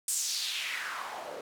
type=noise with band-pass filter sweep; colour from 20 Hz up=white; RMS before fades=-35 dBFS; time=0.08-1.41 s; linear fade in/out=2 ms; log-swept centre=8700 to 460 Hz; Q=2.7; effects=none